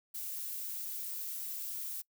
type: noise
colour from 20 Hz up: violet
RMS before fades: -40 dBFS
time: 0.14-2.02 s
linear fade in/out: 10 ms
effects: noise-tail reverb RT60 0.1 s tail -23 dB re dry